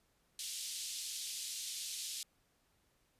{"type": "band-pass noise", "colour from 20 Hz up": "pink", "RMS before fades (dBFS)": -43, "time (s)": [0.39, 2.23], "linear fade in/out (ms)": 2, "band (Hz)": [3400, 11000], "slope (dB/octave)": 24, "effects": ["pink hiss -75 dBFS RMS until 3.19 s", "resampled to 32000 Hz"]}